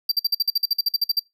square tone bursts, 4699 Hz, D8, in tune, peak -17 dBFS, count 15, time 0.09-1.195 s, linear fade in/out 5 ms, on 27 ms, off 50 ms, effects noise-tail reverb RT60 0.2 s tail -24 dB re dry

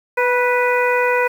harmonic tone with a mistuned harmonic, 493.9 Hz, B4, in tune, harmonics 1 / 2 / 3 / 4 / 5, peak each -17 / -20 / -22 / -23 / -24 dBFS, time 0.17-1.28 s, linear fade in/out 10 ms, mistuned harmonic 2, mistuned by -23 cents, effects 7-bit

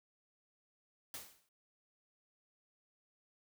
white noise with exponential decay, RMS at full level -43 dBFS, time 1.14-1.49 s, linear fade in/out 2 ms, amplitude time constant 75 ms, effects none

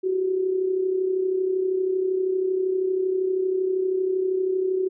sine tone with amplitude modulation, 374.8 Hz, F#4, 22 cents sharp, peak -18 dBFS, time 0.03-4.89 s, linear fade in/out 20 ms, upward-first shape sine, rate 32.7 Hz, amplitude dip 55%, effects none

